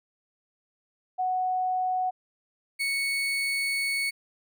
sine / 35% pulse tone pair in turn, 740 / 2217 Hz, F#5 / C#7, 0 / 0 cents, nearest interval octave + perfect fifth, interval 1900 cents, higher second, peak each -24 dBFS, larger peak neither, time 1.18-2.11 / 2.79-4.11 s, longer second, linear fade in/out 20 ms, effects none

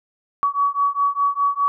sine beating tone pair, 1130 / 1134.9 Hz, C#6 / C#6, +33 / +40 cents, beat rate 4.9 Hz, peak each -20 dBFS, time 0.43-1.68 s, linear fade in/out 0 ms, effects none

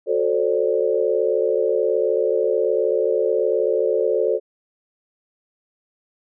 sine chord, D dominant seventh, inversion first, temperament just, 367.1 / 440.5 / 528.6 / 587.3 Hz, F#4 / A4 / C5 / D5, -14 / +2 / +18 / 0 cents, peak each -24 / -20 / -22 / -25 dBFS, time 0.06-4.4 s, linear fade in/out 50 ms, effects none

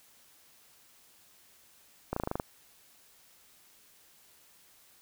slowing click train, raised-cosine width 1 ms, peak -17 dBFS, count 8, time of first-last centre 2.13-2.399 s, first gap 34 ms, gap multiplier 1.04, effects white hiss -61 dBFS RMS until 5.01 s

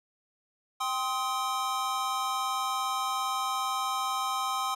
square chord, C minor, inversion second, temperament equal with one note detuned, 784 / 1046.5 / 1266.3 Hz, G5 / C6 / Eb6, 0 / 0 / +30 cents, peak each -35 / -33 / -33 dBFS, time 0.8-4.75 s, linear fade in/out 10 ms, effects low-pass 12000 Hz 12 dB/octave

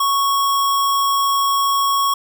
sine tone with sample-and-hold, 1108.7 Hz, C#6, in tune, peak -14 dBFS, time 0-2.14 s, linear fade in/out 5 ms, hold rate 4410 Hz, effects none

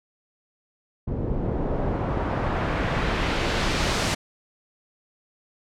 pink noise with low-pass filter sweep, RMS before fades -25 dBFS, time 1.07-4.15 s, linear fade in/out 10 ms, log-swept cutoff 360 to 7200 Hz, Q 0.84, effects none

